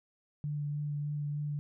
sine tone with vibrato, 146.9 Hz, D3, 1 cent sharp, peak -32 dBFS, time 0.44-1.59 s, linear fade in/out 0 ms, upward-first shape sine, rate 3.3 Hz, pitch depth 13 cents each way, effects none

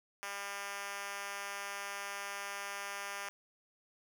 5% pulse tone with high-pass filter, 200 Hz, G3, 35 cents sharp, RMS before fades -42 dBFS, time 0.23-3.29 s, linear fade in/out 0 ms, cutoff 690 Hz, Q 0.63, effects none

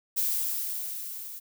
violet noise with level ramp, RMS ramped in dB -26 to -41 dBFS, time 0.16-1.4 s, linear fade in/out 20 ms, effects none

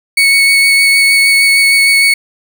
35% pulse tone with vibrato, 2217 Hz, C#7, in tune, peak -4 dBFS, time 0.17-2.14 s, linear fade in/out 5 ms, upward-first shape sine, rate 6.5 Hz, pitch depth 10 cents each way, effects none

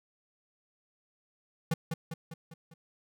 square tone with echo, 162.9 Hz, E3, 20 cents flat, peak -26 dBFS, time 1.71-1.74 s, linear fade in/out 5 ms, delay 200 ms, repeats 5, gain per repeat -5 dB, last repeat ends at 2.74 s, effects none

